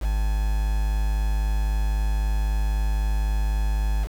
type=tone with quantisation; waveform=triangle; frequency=51.91 Hz; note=G#1; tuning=in tune; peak=-18 dBFS; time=0-4.08 s; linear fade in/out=50 ms; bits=6; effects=none